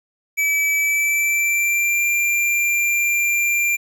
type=tone with pitch glide; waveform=square; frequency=2300 to 2377 Hz; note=D7 to D7; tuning=-37 to +20 cents; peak=-17 dBFS; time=0.37-3.77 s; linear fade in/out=20 ms; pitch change=+57 cents; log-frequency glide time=0.78-2.03 s; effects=9-bit

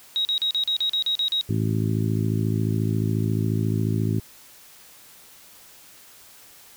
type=tone bursts; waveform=sine; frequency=3804 Hz; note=A#7; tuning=34 cents sharp; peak=-20 dBFS; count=10; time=0.16-1.411 s; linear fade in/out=0 ms; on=90 ms; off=39 ms
type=harmonic tone; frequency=54.2 Hz; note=A1; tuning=25 cents flat; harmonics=2 / 3 / 4 / 5 / 6 / 7; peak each=-23 / -27 / -29 / -31 / -33 / -34 dBFS; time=1.49-4.2 s; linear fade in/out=5 ms
effects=white hiss -49 dBFS RMS until 6.76 s

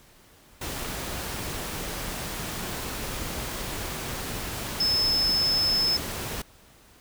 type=tone in noise; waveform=sine; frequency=5220 Hz; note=E8; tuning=18 cents flat; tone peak=-21 dBFS; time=4.8-5.97 s; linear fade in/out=5 ms; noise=pink; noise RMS=-33 dBFS; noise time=0.61-6.42 s; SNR=+9 dB; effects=pink hiss -55 dBFS RMS until 7 s

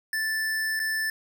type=tone with dropouts; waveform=square; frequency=1760 Hz; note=A6; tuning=in tune; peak=-26 dBFS; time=0.13-1.1 s; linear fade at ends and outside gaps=2 ms; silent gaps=0.794-0.799 s; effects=none

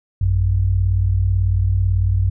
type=tone pair together; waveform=sine; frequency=55.89 / 94 Hz; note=A1 / F#2; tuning=+28 / +28 cents; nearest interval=major sixth; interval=900 cents; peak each=-19 / -15 dBFS; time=0.21-2.3 s; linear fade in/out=5 ms; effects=none

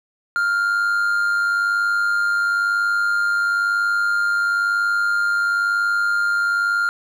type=tone with amplitude modulation; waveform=triangle; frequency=1400 Hz; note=F6; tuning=4 cents sharp; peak=-13 dBFS; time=0.36-6.89 s; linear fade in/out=0 ms; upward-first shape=sine; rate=101 Hz; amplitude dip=40%; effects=none

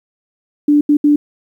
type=tone bursts at uneven times; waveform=sine; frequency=293.7 Hz; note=D4; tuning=in tune; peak=-7 dBFS; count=3; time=0.68-0.81 / 0.89-0.97 / 1.04-1.16 s; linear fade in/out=5 ms; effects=8-bit

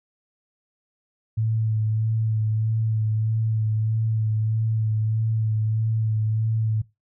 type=tone with vibrato; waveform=sine; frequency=110 Hz; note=A2; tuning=in tune; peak=-20 dBFS; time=1.37-6.82 s; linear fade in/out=10 ms; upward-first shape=sine; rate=1.6 Hz; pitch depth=22 cents each way; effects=noise-tail reverb RT60 0.2 s tail -18 dB re dry

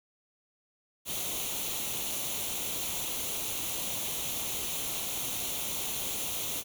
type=noise with comb filter; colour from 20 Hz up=white; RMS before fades=-34 dBFS; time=1.05-6.64 s; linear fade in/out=50 ms; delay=0.3 ms; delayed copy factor=+0.65; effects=none

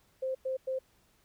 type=tone bursts at uneven times; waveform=sine; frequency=523.3 Hz; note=C5; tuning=in tune; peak=-30 dBFS; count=3; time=0.22-0.35 / 0.45-0.57 / 0.67-0.79 s; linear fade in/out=10 ms; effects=pink hiss -68 dBFS RMS until 1.24 s

